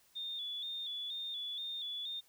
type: tone with vibrato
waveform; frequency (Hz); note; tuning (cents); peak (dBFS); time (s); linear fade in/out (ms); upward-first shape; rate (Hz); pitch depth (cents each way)
sine; 3536; A7; +8; -38; 0.15-2.21; 20; square; 2.1; 51
effects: white hiss -68 dBFS RMS until 2.28 s